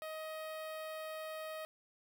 sawtooth tone with notch filter, 629 Hz, D#5, 19 cents sharp, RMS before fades -44 dBFS, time 0.02-1.65 s, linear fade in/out 0 ms, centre 6500 Hz, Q 1.2, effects none

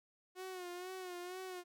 sawtooth tone with vibrato, 363.9 Hz, F#4, 29 cents flat, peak -40 dBFS, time 0.35-1.64 s, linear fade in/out 50 ms, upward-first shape sine, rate 2.1 Hz, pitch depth 57 cents each way, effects none

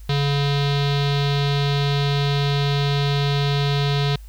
square tone with low-pass filter, 141.9 Hz, C#3, 41 cents sharp, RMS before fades -20 dBFS, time 0.09-4.16 s, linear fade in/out 5 ms, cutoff 3900 Hz, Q 4.5, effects added 51 Hz sine -36 dBFS peak until 4.28 s + white hiss -55 dBFS RMS until 4.28 s

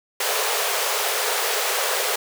pink high-pass noise, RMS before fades -23 dBFS, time 0.2-2.16 s, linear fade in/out 5 ms, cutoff 400 Hz, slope 96 dB/octave, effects none

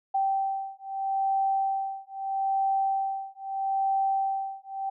sine beating tone pair, 778 / 778.78 Hz, G5 / G5, -13 / -12 cents, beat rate 0.78 Hz, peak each -28 / -28 dBFS, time 0.14-4.9 s, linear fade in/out 10 ms, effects none

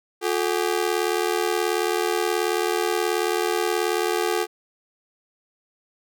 sawtooth ring-modulated tone, 395.8 Hz, G4, 17 cents sharp, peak -14 dBFS, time 0.21-4.47 s, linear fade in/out 50 ms, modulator 39.3 Hz, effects none

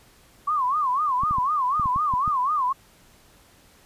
sine tone with vibrato, 1108.7 Hz, C#6, in tune, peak -20 dBFS, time 0.47-2.73 s, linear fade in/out 10 ms, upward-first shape sine, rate 4 Hz, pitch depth 200 cents each way
clicks, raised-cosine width 5 ms, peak -20 dBFS, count 8, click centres 1.235 / 1.31 / 1.384 / 1.797 / 1.858 / 1.961 / 2.138 / 2.278 s
effects pink hiss -55 dBFS RMS until 3.85 s + resampled to 32000 Hz

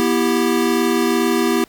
square chord, E minor, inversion second, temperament equal with one note detuned, 242.8 / 329.6 / 392 Hz, B3 / E4 / G4, -29 / 0 / 0 cents, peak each -20 dBFS, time 0-1.64 s, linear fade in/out 0 ms, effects pink hiss -51 dBFS RMS until 1.68 s

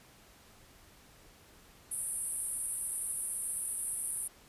white band-pass noise, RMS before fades -37 dBFS, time 1.91-4.28 s, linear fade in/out 10 ms, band 8900 to 11000 Hz, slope 96 dB/octave, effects pink hiss -59 dBFS RMS until 4.48 s + resampled to 32000 Hz

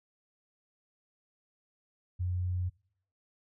sine tone, 90.2 Hz, F#2, 44 cents flat, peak -29 dBFS, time 2.19-2.7 s, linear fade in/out 20 ms, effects noise-tail reverb RT60 0.7 s tail -25 dB re dry

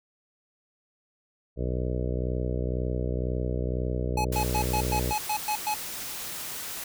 harmonic tone, 62 Hz, B1, 7 cents sharp, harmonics 1 / 2 / 3 / 4 / 5 / 6 / 7 / 8 / 9 / 10, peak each -29 / -32 / -37 / -40 / -39 / -39 / -37 / -39 / -42 / -43 dBFS, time 1.56-5.14 s, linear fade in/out 50 ms
square tone bursts, 848 Hz, G#5, 36 cents sharp, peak -26 dBFS, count 9, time 4.17-5.743 s, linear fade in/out 5 ms, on 77 ms, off 110 ms
white noise, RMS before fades -36 dBFS, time 4.32-6.84 s, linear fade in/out 5 ms
effects none

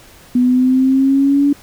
sine exponential sweep, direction up, 246.2 to 286.9 Hz, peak -9 dBFS, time 0.35-1.53 s, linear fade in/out 5 ms, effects pink hiss -43 dBFS RMS until 1.62 s

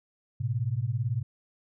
sine beating tone pair, 108.9 / 126.9 Hz, A2 / B2, -17 / +47 cents, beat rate 18 Hz, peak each -29 dBFS, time 0.4-1.23 s, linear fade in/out 10 ms, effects none

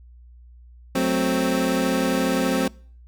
25% pulse chord, F# diminished, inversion none, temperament equal, 185 / 220 / 261.6 Hz, F#3 / A3 / C4, 0 / 0 / 0 cents, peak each -21 / -24 / -18 dBFS, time 0.95-2.68 s, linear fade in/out 5 ms, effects noise-tail reverb RT60 0.5 s tail -25 dB re dry + added 60 Hz sine -44 dBFS peak until 3.07 s

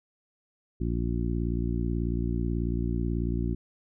harmonic tone, 58.27 Hz, A#1, in tune, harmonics 1 / 2 / 3 / 4 / 5 / 6, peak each -29 / -32 / -34 / -35 / -36 / -37 dBFS, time 0.8-3.55 s, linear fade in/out 10 ms, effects none

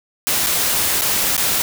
white noise with dropouts, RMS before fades -18 dBFS, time 0.27-1.62 s, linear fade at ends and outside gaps 0 ms, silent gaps 0.463-0.469 / 1.011-1.019 / 1.366-1.378 s, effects none

